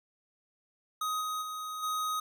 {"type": "tone with level steps", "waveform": "square", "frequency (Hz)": 1255, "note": "D#6", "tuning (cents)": 15, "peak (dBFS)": [-31, -33, -37, -31], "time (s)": [1.01, 2.2], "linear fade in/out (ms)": 5, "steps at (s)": [1.2, 1.41, 1.82], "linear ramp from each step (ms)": 20, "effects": []}